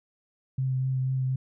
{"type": "tone with vibrato", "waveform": "sine", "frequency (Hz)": 130.81, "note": "C3", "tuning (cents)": 0, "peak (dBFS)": -24, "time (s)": [0.58, 1.36], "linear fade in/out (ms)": 5, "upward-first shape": "triangle", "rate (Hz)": 4.1, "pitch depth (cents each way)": 18, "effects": []}